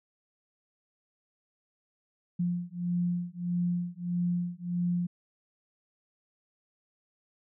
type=beating tone pair; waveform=sine; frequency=174.8 / 176.4 Hz; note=F3 / F3; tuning=+2 / +18 cents; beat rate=1.6 Hz; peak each=-31 dBFS; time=2.39-5.07 s; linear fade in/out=10 ms; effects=none

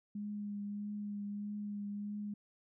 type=tone with vibrato; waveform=sine; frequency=205.6 Hz; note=G#3; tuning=17 cents flat; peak=-38 dBFS; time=0.15-2.34 s; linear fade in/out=5 ms; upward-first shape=triangle; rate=1.6 Hz; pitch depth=21 cents each way; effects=none

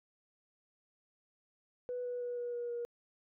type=tone with pitch steps; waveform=sine; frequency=493.9 / 490.2 / 486.5 / 482.9 / 479.3 / 475.7 Hz; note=B4 / B4 / B4 / B4 / A#4 / A#4; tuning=0 / -13 / -26 / -39 / +48 / +35 cents; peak=-35 dBFS; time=1.89-2.85 s; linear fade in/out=0 ms; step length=160 ms; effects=tanh soft clip ceiling -31 dBFS

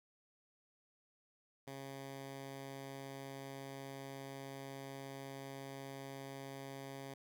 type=tone; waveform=10% pulse; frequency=136.5 Hz; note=C#3; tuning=26 cents flat; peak=-38 dBFS; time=1.67-7.14 s; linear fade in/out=5 ms; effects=none

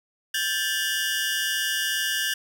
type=tone cluster; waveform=sawtooth; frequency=1582 / 1744 / 2879 Hz; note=G6 / A6 / F#7; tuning=+15 / -16 / -48 cents; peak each=-25 dBFS; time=0.34-2.34 s; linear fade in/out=5 ms; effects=none

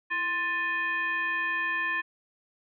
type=tone with frequency modulation; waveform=sine; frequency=1768 Hz; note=A6; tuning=8 cents sharp; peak=-26 dBFS; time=0.1-2.02 s; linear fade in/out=20 ms; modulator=719 Hz; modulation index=0.88; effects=none

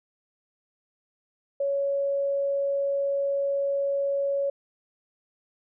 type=tone; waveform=sine; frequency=558 Hz; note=C#5; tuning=11 cents sharp; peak=-23 dBFS; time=1.6-4.5 s; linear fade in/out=5 ms; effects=none

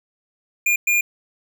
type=tone bursts at uneven times; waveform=square; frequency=2416 Hz; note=D7; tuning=48 cents sharp; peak=-16 dBFS; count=2; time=0.66-0.76 / 0.87-1.01 s; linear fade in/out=5 ms; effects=none

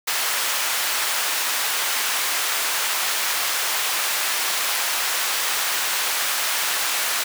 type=high-pass noise; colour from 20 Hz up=pink; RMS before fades=-23 dBFS; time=0.07-7.24 s; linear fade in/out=10 ms; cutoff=1100 Hz; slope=12 dB/octave; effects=none

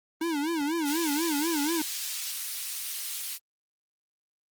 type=tone with vibrato; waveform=square; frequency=310.5 Hz; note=D#4; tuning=3 cents flat; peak=-27 dBFS; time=0.21-1.82 s; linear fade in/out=5 ms; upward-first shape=sine; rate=4.1 Hz; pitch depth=160 cents each way
type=high-pass noise; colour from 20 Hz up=pink; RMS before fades=-34 dBFS; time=0.84-3.39 s; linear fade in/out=50 ms; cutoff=3800 Hz; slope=12 dB/octave
effects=Opus 24 kbps

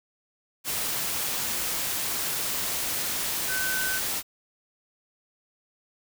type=tone in noise; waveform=sine; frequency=1521 Hz; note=F#6; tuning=47 cents sharp; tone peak=-28 dBFS; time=3.47-4.01 s; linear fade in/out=50 ms; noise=white; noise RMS=-29 dBFS; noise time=0.64-4.23 s; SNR=-2 dB; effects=none

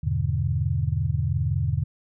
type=chord; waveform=sine; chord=E dominant seventh; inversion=none; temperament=equal with one note detuned; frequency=82.41 / 101.16 / 123.47 / 146.83 Hz; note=E2 / G#2 / B2 / D3; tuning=0 / -45 / 0 / 0 cents; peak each=-27 dBFS; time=0.03-1.84 s; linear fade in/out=10 ms; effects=none

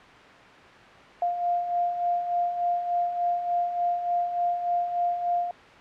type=beating tone pair; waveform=sine; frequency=698.5 / 701.9 Hz; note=F5 / F5; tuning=0 / +9 cents; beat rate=3.4 Hz; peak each=-32 / -24 dBFS; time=1.22-5.51 s; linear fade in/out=2 ms; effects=white hiss -47 dBFS RMS until 5.8 s + low-pass 2000 Hz 12 dB/octave

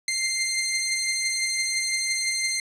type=beating tone pair; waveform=15% pulse; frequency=2093 / 2098.9 Hz; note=C7 / C7; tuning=0 / +5 cents; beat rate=5.9 Hz; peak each=-18 / -26 dBFS; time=0.08-2.6 s; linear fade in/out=2 ms; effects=resampled to 24000 Hz + 9-bit

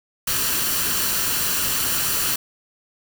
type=noise with comb filter; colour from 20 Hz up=white; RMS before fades=-22 dBFS; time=0.27-2.36 s; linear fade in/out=5 ms; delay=0.69 ms; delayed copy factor=+0.5; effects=none

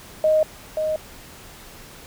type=tone with echo; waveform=sine; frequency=622.3 Hz; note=D#5; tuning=in tune; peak=-14 dBFS; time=0.24-0.43 s; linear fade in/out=2 ms; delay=530 ms; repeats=1; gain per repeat=-6 dB; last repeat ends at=0.96 s; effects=pink hiss -43 dBFS RMS until 2.06 s

